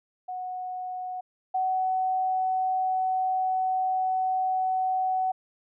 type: tone pair in turn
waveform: sine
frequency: 736 / 749.7 Hz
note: F#5 / F#5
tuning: -9 / +23 cents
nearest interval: unison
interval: 32 cents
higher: second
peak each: -31 / -23 dBFS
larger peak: second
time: 0.28-1.21 / 1.54-5.32 s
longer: second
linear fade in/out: 10 ms
effects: none